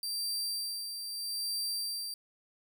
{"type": "tone with tremolo", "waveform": "sawtooth", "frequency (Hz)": 4699, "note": "D8", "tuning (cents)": 0, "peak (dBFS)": -29, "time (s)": [0.03, 2.14], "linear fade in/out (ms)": 2, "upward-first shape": "sine", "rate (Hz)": 0.79, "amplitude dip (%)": 50, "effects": []}